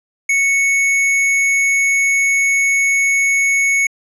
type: tone with hard clipping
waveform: sine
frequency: 2213 Hz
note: C#7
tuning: 3 cents flat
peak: -13 dBFS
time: 0.29-3.87 s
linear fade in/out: 5 ms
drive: 17 dB
effects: low-pass 10000 Hz 12 dB/octave